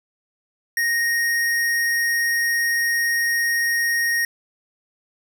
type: tone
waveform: square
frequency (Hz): 1864.7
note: A#6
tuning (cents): 0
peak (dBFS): -19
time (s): 0.77-4.25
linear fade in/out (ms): 2
effects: none